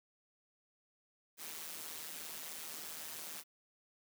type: noise with amplitude modulation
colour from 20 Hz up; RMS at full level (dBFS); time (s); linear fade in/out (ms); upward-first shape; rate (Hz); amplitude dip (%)
white; -43; 1.37-3.44; 50; sine; 157; 70
effects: high-pass 150 Hz 12 dB/octave